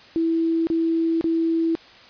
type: tone bursts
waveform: sine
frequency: 328.8 Hz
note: E4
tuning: 4 cents flat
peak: -18 dBFS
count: 3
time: 0.16-1.752 s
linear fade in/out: 0 ms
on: 510 ms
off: 31 ms
effects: white hiss -47 dBFS RMS until 2.09 s + resampled to 11025 Hz